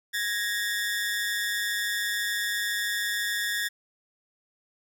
sawtooth ring-modulated tone, 1763 Hz, A6, 3 cents sharp, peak -20 dBFS, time 0.13-3.69 s, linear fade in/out 20 ms, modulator 104 Hz, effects none

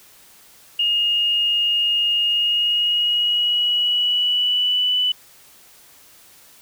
sine tone with pitch glide, 2849 to 2985 Hz, F7 to F#7, +34 to +15 cents, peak -16 dBFS, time 0.79-5.12 s, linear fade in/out 5 ms, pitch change +81 cents, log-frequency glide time 2.25-4.98 s, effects white hiss -49 dBFS RMS until 6.61 s

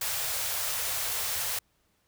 white band-stop noise, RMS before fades -31 dBFS, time 0.01-1.59 s, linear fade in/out 5 ms, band 140 to 450 Hz, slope 48 dB/octave, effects pink hiss -71 dBFS RMS until 2.07 s

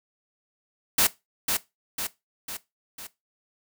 white noise with echo, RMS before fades -20 dBFS, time 0.98-1.07 s, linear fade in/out 5 ms, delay 500 ms, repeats 4, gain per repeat -5 dB, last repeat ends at 3.07 s, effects noise-tail reverb RT60 0.2 s tail -17 dB re dry

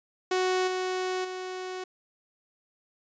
sawtooth tone with level steps, 370 Hz, F#4, in tune, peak -20 / -24 / -30 dBFS, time 0.31-1.84 s, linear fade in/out 5 ms, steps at 0.67 / 1.24 s, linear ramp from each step 10 ms, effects resampled to 16000 Hz

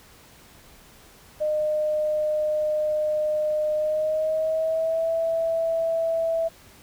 sine tone with pitch glide, 610 to 657.6 Hz, D#5 to E5, -34 to -4 cents, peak -21 dBFS, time 1.4-6.49 s, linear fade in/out 20 ms, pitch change +130 cents, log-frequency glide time 3.74-5.11 s, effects pink hiss -51 dBFS RMS until 6.82 s

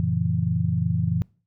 sine chord, F# dominant seventh, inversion none, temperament just, 92.5 / 115.62 / 138.75 / 166.5 Hz, F#2 / A#2 / C#3 / E3, 0 / -14 / +2 / +18 cents, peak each -27 / -26 / -29 / -24 dBFS, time 0-1.22 s, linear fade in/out 0 ms, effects noise-tail reverb RT60 0.4 s tail -24 dB re dry

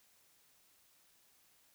silence, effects white hiss -69 dBFS RMS until 1.74 s

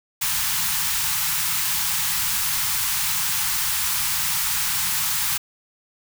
white band-stop noise, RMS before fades -23 dBFS, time 0.21-5.38 s, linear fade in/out 10 ms, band 190 to 810 Hz, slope 96 dB/octave, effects none

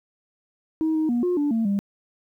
sine tone with pitch steps, 317.3 / 313.5 / 239.8 / 357.5 / 291.2 / 226.1 / 199.9 Hz, D#4 / D#4 / A#3 / F4 / D4 / A3 / G3, +34 / +13 / +49 / +41 / -15 / +47 / +34 cents, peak -18 dBFS, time 0.81-1.79 s, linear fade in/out 0 ms, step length 140 ms, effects tanh soft clip ceiling -17 dBFS + 10-bit

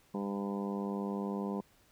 harmonic tone, 100 Hz, G2, 35 cents sharp, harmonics 2 / 3 / 4 / 5 / 6 / 7 / 8 / 9 / 10, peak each -35 / -43 / -41 / -44 / -51 / -49 / -50 / -48 / -47 dBFS, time 0.14-1.61 s, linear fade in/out 5 ms, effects pink hiss -66 dBFS RMS until 1.91 s

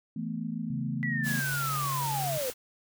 sine chord, E suspended fourth, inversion none, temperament equal, 164.81 / 220 / 246.9 Hz, E3 / A3 / B3, 0 / 0 / 0 cents, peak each -36 / -34 / -37 dBFS, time 0.16-1.4 s, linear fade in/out 5 ms
sine tone, 138.59 Hz, C#3, in tune, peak -33 dBFS, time 0.7-2.38 s, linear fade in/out 5 ms
sine linear sweep, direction down, 1975.5 to 482.4 Hz, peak -30 dBFS, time 1.03-2.5 s, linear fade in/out 0 ms
white noise, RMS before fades -36 dBFS, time 1.23-2.54 s, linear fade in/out 50 ms
effects none

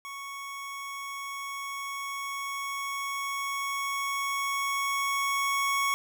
25% pulse tone with level ramp, 1108.7 Hz, C#6, in tune, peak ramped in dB -34 to -21 dBFS, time 0.05-5.94 s, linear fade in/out 0 ms, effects none

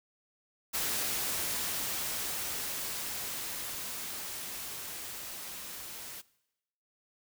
white noise with level ramp, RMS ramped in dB -32 to -44 dBFS, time 0.73-6.22 s, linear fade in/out 20 ms, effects noise-tail reverb RT60 0.9 s tail -21 dB re dry

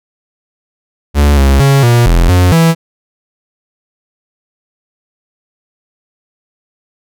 45% pulse tone with pitch steps, 72.3 / 68.4 / 138.1 / 119.2 / 42.58 / 90.1 / 164.7 Hz, D2 / C#2 / C#3 / A#2 / F1 / F#2 / E3, -27 / -23 / -6 / +39 / -43 / -45 / -1 cents, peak -5 dBFS, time 1.14-2.75 s, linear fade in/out 50 ms, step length 230 ms, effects none

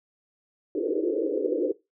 pink band-pass noise, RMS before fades -26 dBFS, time 0.75-1.72 s, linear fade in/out 5 ms, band 300 to 530 Hz, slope 96 dB/octave, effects noise-tail reverb RT60 0.2 s tail -18 dB re dry

